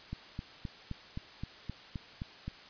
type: click train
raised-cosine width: 5 ms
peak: -25 dBFS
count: 10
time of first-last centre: 0.13-2.48 s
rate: 3.83 Hz
effects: white hiss -52 dBFS RMS until 2.69 s + resampled to 11025 Hz